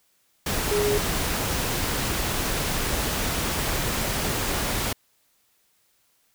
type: tone in noise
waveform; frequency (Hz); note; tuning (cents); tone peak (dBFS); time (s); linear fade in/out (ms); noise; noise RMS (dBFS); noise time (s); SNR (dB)
sine; 414; G#4; -5; -21; 0.71-0.98; 5; pink; -26; 0.46-4.93; +2
effects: white hiss -66 dBFS RMS until 6.34 s